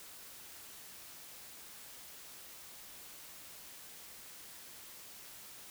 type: silence
effects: white hiss -52 dBFS RMS until 5.7 s